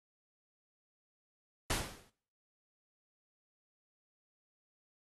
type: noise with exponential decay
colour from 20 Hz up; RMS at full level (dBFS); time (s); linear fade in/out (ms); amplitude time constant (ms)
pink; -30; 1.7-2.1; 5; 85
effects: noise-tail reverb RT60 0.6 s tail -23 dB re dry + AAC 32 kbps